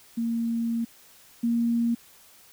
sine tone pair in turn, 231.1 / 233.9 Hz, A#3 / A#3, -15 / +6 cents, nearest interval unison, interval 21 cents, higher second, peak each -24 / -21 dBFS, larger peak second, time 0.17-0.85 / 1.43-1.95 s, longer first, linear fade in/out 10 ms, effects white hiss -54 dBFS RMS until 2.52 s

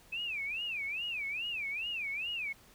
sine tone with vibrato, 2516 Hz, D#7, 19 cents sharp, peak -34 dBFS, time 0.12-2.53 s, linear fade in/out 10 ms, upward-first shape sine, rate 2.4 Hz, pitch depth 240 cents each way, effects pink hiss -60 dBFS RMS until 2.74 s

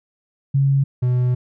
sine / triangle tone pair in turn, 137.8 / 124.56 Hz, C#3 / B2, -10 / +15 cents, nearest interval major second, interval 175 cents, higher first, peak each -13 dBFS, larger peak neither, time 0.54-0.84 / 1.02-1.35 s, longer second, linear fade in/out 10 ms, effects none

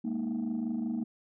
sine chord, Ab suspended second, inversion none, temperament equal, 207.7 / 233.1 / 311.1 Hz, Ab3 / Bb3 / Eb4, 0 / 0 / 0 cents, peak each -35 / -30 / -36 dBFS, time 0.04-1.04 s, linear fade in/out 10 ms, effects tanh soft clip ceiling -26 dBFS

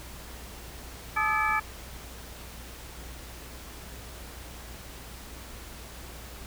sine tone cluster, 866 / 1218 / 1287 / 1717 / 2312 Hz, A5 / D#6 / E6 / A6 / D7, -28 / -37 / -42 / -43 / -28 cents, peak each -30 dBFS, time 1.16-1.6 s, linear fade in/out 10 ms, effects added 60 Hz sine -45 dBFS peak until 6.46 s + pink hiss -45 dBFS RMS until 6.46 s

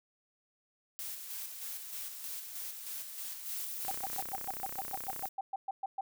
blue noise with tremolo, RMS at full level -41 dBFS, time 0.99-4.22 s, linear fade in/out 0 ms, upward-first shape square, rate 3.2 Hz, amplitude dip 40%
violet noise, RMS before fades -42 dBFS, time 3.45-5.29 s, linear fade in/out 10 ms
click train, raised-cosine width 0.5 ms, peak -30 dBFS, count 46, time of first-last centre 3.85-5.256 s, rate 32 Hz
sine tone bursts, 778 Hz, G5, 13 cents flat, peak -33 dBFS, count 15, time 3.88-6.01 s, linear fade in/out 5 ms, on 30 ms, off 120 ms
effects none

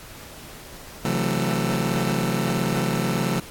sawtooth chord, F# half-diminished seventh, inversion second, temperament just, 133.2 / 166.5 / 185 / 222 Hz, C3 / E3 / F#3 / A3, +31 / +18 / 0 / +16 cents, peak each -23 dBFS, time 1.05-3.4 s, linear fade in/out 2 ms, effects pink hiss -42 dBFS RMS until 3.5 s + AAC 64 kbps

